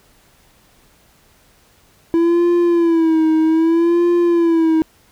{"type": "tone with vibrato", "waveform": "triangle", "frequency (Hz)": 331.6, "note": "E4", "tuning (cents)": 10, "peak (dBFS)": -9, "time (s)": [2.14, 4.82], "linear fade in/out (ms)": 0, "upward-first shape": "sine", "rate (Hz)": 0.63, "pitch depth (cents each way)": 81, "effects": ["pink hiss -53 dBFS RMS until 5.11 s"]}